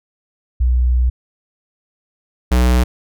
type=tone pair in turn; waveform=sine / square; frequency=61.74 / 61.74 Hz; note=B1 / B1; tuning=0 / 0 cents; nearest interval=unison; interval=0 cents; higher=neither; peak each=-11 / -11 dBFS; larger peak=neither; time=0.6-1.1 / 2.51-2.84 s; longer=first; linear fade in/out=10 ms; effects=none